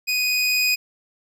25% pulse tone with level ramp, 2491 Hz, D#7, 1 cent sharp, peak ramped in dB -16 to -13 dBFS, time 0.07-0.76 s, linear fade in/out 20 ms, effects none

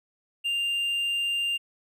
triangle tone, 2794 Hz, F7, in tune, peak -23 dBFS, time 0.44-1.58 s, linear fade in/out 20 ms, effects none

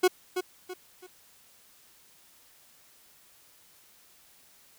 40% pulse tone with echo, 366 Hz, F#4, 19 cents flat, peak -17 dBFS, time 0.03-0.08 s, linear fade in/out 10 ms, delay 330 ms, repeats 3, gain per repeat -9 dB, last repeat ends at 1.07 s, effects white hiss -59 dBFS RMS until 4.78 s

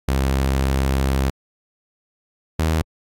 sawtooth tone pair in turn, 67 / 79.68 Hz, C2 / D#2, +42 / +42 cents, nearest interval minor third, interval 300 cents, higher second, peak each -13 / -13 dBFS, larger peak neither, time 0.08-1.3 / 2.59-2.82 s, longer first, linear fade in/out 5 ms, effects AAC 64 kbps

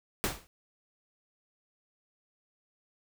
pink noise with exponential decay, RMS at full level -26 dBFS, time 0.24-0.47 s, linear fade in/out 0 ms, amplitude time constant 50 ms, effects none

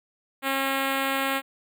5% pulse tone with notch filter, 270.8 Hz, C#4, 40 cents flat, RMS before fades -26 dBFS, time 0.42-1.42 s, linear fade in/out 50 ms, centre 6000 Hz, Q 0.73, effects none

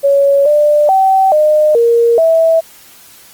sine tone with pitch steps, 559 / 594 / 768 / 609 / 467.4 / 653 Hz, C#5 / D5 / G5 / D#5 / A#4 / E5, +14 / +20 / -36 / -37 / +5 / -17 cents, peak -6 dBFS, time 0.03-2.61 s, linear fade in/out 20 ms, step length 430 ms, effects white hiss -40 dBFS RMS until 3.33 s + Opus 24 kbps

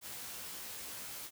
white noise with comb filter, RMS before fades -45 dBFS, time 0.01-1.31 s, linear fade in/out 50 ms, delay 16 ms, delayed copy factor +0.55, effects none

